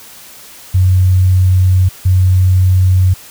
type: tone bursts at uneven times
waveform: sine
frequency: 92.5 Hz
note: F#2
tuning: in tune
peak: -6 dBFS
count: 2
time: 0.74-1.89 / 2.05-3.14 s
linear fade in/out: 10 ms
effects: white hiss -36 dBFS RMS until 3.3 s